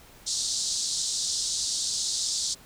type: band-pass noise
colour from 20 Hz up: pink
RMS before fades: -29 dBFS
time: 0.26-2.55 s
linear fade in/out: 20 ms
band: 3900 to 8400 Hz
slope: 48 dB/octave
effects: pink hiss -52 dBFS RMS until 2.65 s